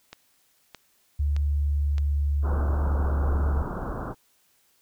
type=click train; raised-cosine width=0.2 ms; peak=-22 dBFS; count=4; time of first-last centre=0.13-1.982 s; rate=1.62 Hz
type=tone with pitch glide; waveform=sine; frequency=72.6 to 71.48 Hz; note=D2 to D2; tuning=-19 to -46 cents; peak=-21 dBFS; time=1.19-3.63 s; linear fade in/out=10 ms; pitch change=-27 cents; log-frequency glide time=1.32-3.11 s
type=low-pass noise; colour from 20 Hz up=pink; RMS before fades=-32 dBFS; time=2.42-4.15 s; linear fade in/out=50 ms; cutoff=1500 Hz; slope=96 dB/octave
effects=white hiss -65 dBFS RMS until 4.81 s